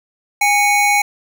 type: tone pair together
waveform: square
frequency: 820 / 2225 Hz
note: G#5 / C#7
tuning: -22 / +6 cents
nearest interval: octave + perfect fourth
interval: 1728 cents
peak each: -15 dBFS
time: 0.41-1.02 s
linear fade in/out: 5 ms
effects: none